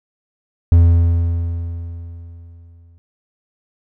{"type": "tone with exponential decay", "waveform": "triangle", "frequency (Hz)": 84.8, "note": "E2", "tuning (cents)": 50, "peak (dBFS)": -3, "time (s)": [0.72, 2.98], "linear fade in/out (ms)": 0, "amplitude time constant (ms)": 490, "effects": []}